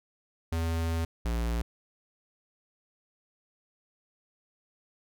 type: tone pair in turn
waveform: square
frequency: 82.41 / 57.93 Hz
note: E2 / A#1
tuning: 0 / -10 cents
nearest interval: tritone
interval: 610 cents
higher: first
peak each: -28 dBFS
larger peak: neither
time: 0.52-1.05 / 1.25-1.62 s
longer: first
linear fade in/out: 5 ms
effects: none